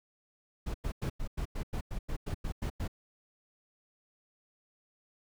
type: noise bursts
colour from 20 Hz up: brown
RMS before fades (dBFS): -34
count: 13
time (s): 0.66-2.879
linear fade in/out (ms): 10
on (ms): 83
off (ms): 95
effects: none